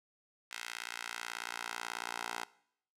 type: tone with high-pass filter sweep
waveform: 10% pulse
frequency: 58.27 Hz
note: A#1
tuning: in tune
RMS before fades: -42 dBFS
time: 0.51-2.44 s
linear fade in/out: 5 ms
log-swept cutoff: 1900 to 900 Hz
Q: 1.1
effects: noise-tail reverb RT60 0.7 s tail -21 dB re dry + low-pass 11000 Hz 12 dB/octave